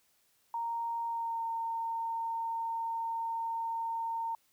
sine tone with pitch glide, 928 to 914.2 Hz, A#5 to A#5, -8 to -34 cents, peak -32 dBFS, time 0.54-4.35 s, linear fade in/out 2 ms, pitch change -26 cents, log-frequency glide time 1.06-1.43 s, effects white hiss -71 dBFS RMS until 4.52 s

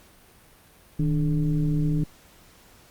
sine tone with frequency modulation, 155.56 Hz, D#3, in tune, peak -20 dBFS, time 0.99-2.04 s, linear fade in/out 5 ms, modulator 138 Hz, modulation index 0.87, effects pink hiss -54 dBFS RMS until 2.9 s + Opus 48 kbps

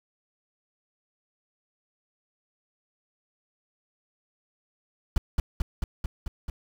brown noise with echo, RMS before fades -20 dBFS, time 5.16-5.18 s, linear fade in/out 2 ms, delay 220 ms, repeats 6, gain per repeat -2 dB, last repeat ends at 6.5 s, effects none

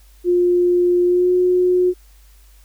sine tone with pitch glide, 354.2 to 361.9 Hz, F4 to F#4, +24 to -38 cents, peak -12 dBFS, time 0.24-1.94 s, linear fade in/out 50 ms, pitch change +38 cents, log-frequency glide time 1.05-1.32 s, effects added 50 Hz sine -45 dBFS peak until 2.64 s + white hiss -55 dBFS RMS until 2.64 s

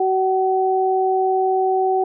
sine tone pair together, 377.5 / 756.4 Hz, F#4 / F#5, +35 / +38 cents, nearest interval octave, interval 1203 cents, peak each -18 dBFS, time 0-2.04 s, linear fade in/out 5 ms, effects none

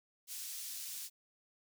pink high-pass noise, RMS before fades -44 dBFS, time 0.27-1.1 s, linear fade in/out 50 ms, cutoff 5300 Hz, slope 12 dB/octave, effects none

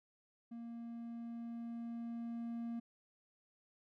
triangle tone with level ramp, 233.1 Hz, A#3, in tune, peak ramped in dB -43 to -37 dBFS, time 0.51-2.8 s, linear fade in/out 10 ms, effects none

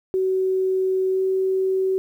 sine tone with pitch glide, 376.8 to 379.4 Hz, F#4 to F#4, +32 to +43 cents, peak -18 dBFS, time 0.14-1.98 s, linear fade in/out 0 ms, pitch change +11 cents, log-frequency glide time 1.1-1.21 s, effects 9-bit

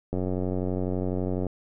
click train, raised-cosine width 2 ms, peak -16 dBFS, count 124, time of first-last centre 0.13-1.467 s, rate 92 Hz, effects none

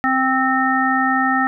harmonic tone, 262 Hz, C4, 2 cents sharp, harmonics 1 / 3 / 5 / 7, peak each -20 / -20 / -20 / -20 dBFS, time 0.04-1.47 s, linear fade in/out 0 ms, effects none

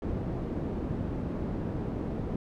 white low-pass noise, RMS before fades -33 dBFS, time 0.02-2.36 s, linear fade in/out 2 ms, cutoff 280 Hz, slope 12 dB/octave, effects none

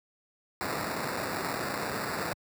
white noise with sample-and-hold, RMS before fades -33 dBFS, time 0.61-2.33 s, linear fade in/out 0 ms, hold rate 3150 Hz, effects high-pass 100 Hz 12 dB/octave

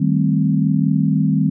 sine chord, A half-diminished seventh, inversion second, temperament equal, 155.56 / 196 / 220 / 261.6 Hz, Eb3 / G3 / A3 / C4, 0 / 0 / 0 / 0 cents, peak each -17 / -18 / -23 / -20 dBFS, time 0-1.5 s, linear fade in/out 10 ms, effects none

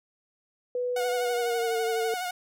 sine tone with pitch glide, 493.9 to 450.3 Hz, B4 to A4, 0 to +40 cents, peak -26 dBFS, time 0.75-2.14 s, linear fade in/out 2 ms, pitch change -160 cents, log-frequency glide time 1.17-1.79 s
sawtooth tone with vibrato, 727 Hz, F#5, 31 cents flat, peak -26 dBFS, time 0.96-2.31 s, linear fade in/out 5 ms, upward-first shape sine, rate 12 Hz, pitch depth 43 cents each way
effects none

